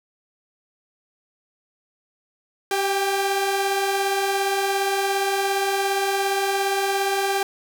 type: tone pair together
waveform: sawtooth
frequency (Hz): 390 / 797.3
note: G4 / G5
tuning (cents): -9 / +29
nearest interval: octave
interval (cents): 1238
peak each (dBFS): -19 / -20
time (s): 2.71-7.43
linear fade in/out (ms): 2
effects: none